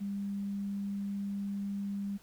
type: tone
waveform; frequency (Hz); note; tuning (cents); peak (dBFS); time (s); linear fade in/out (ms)
sine; 200; G3; +35; -33; 0-2.18; 20
effects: pink hiss -61 dBFS RMS until 2.22 s